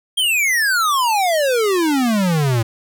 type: exponential sweep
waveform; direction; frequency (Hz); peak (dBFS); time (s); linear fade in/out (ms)
square; down; 3247 to 110; -15; 0.17-2.63; 10
effects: none